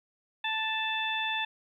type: harmonic tone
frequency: 880 Hz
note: A5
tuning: in tune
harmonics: 1 / 2 / 3 / 4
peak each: -34 / -34 / -34 / -34 dBFS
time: 0.44-1.45 s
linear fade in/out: 5 ms
effects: 11-bit